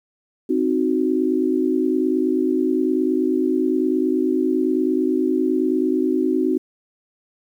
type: chord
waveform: sine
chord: C diminished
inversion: none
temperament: equal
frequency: 261.6 / 311.1 / 370 Hz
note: C4 / Eb4 / Gb4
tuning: 0 / 0 / 0 cents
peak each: -21 dBFS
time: 0.49-6.58 s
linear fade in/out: 10 ms
effects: 9-bit